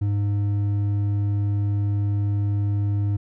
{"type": "tone with hard clipping", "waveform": "sine", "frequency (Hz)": 101.8, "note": "G#2", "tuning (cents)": -34, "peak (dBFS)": -21, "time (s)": [0.01, 3.17], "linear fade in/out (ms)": 10, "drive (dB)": 5, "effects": []}